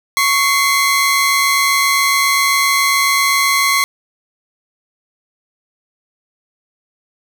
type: tone pair together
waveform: sawtooth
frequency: 1108.7 / 2070 Hz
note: C#6 / C7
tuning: 0 / -19 cents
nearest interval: major seventh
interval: 1081 cents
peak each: -11 dBFS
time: 0.17-3.84 s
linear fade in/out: 0 ms
effects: none